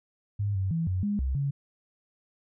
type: tone with pitch steps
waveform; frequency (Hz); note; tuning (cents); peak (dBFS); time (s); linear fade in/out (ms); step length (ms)
sine; 101.9 / 95.6 / 164.8 / 92.4 / 205 / 65.7 / 139.9; G#2 / G2 / E3 / F#2 / G#3 / C2 / C#3; -32 / -43 / 0 / -2 / -22 / +8 / +16; -25; 0.39-1.51; 10; 160
effects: none